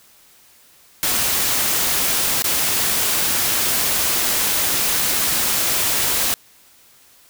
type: noise with dropouts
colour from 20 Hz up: white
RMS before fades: -19 dBFS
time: 1.03-6.34 s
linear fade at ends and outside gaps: 0 ms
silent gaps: 2.422-2.442 s
effects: white hiss -51 dBFS RMS until 7.29 s